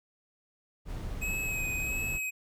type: noise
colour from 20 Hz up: brown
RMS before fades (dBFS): -37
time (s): 0.85-2.2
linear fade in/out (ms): 50
type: tone with vibrato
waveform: square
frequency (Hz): 2543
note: D#7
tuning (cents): +37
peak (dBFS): -32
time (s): 1.21-2.31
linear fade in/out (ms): 20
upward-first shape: sine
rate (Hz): 1.5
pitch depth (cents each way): 25
effects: none